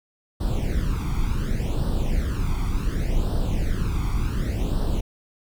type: noise with flanger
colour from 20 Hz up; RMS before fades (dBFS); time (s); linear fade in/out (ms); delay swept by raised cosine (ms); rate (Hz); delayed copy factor
brown; -23; 0.4-5.01; 10; 0.22 to 0.89; 0.68; +0.8
effects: none